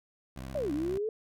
15% pulse tone with vibrato, 65.41 Hz, C2, in tune, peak -33 dBFS, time 0.36-0.98 s, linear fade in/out 5 ms, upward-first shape sine, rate 15 Hz, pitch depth 110 cents each way
sine linear two-way sweep, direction down then up, 627 to 280 to 448.2 Hz, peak -29 dBFS, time 0.55-1.09 s, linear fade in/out 2 ms, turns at 0.72 s
effects none

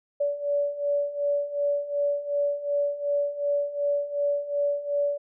sine beating tone pair, 573 / 575.7 Hz, D5 / D5, -43 / -35 cents, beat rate 2.7 Hz, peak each -29 / -25 dBFS, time 0.2-5.18 s, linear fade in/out 10 ms, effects none

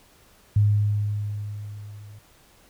sine tone with level ramp, 103.83 Hz, G#2, in tune, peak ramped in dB -14 to -41 dBFS, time 0.56-2.19 s, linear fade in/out 5 ms, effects pink hiss -56 dBFS RMS until 2.69 s

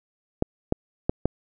clicks, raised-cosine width 2 ms, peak -7 dBFS, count 4, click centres 0.424 / 0.724 / 1.095 / 1.256 s, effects none

